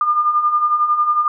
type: beating tone pair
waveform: sine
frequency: 1199 / 1210 Hz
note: D6 / D#6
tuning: +36 / -49 cents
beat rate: 11 Hz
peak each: -21 / -14 dBFS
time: 0.01-1.28 s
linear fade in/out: 2 ms
effects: none